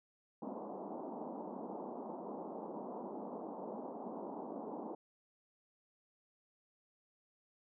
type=band-pass noise; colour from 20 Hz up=pink; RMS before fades=-45 dBFS; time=0.42-4.95 s; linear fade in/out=5 ms; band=200 to 980 Hz; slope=48 dB/octave; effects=none